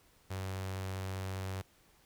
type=tone with notch filter; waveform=sawtooth; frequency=95 Hz; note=F#2; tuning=46 cents sharp; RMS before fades=-39 dBFS; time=0.3-1.62 s; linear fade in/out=10 ms; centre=240 Hz; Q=1.3; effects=pink hiss -66 dBFS RMS until 2.05 s